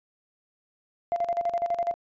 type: tone with tremolo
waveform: sine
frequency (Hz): 689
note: F5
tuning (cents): -24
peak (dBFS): -21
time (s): 1.12-1.94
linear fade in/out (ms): 0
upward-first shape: square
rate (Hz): 12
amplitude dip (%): 75
effects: tanh soft clip ceiling -18 dBFS + resampled to 16000 Hz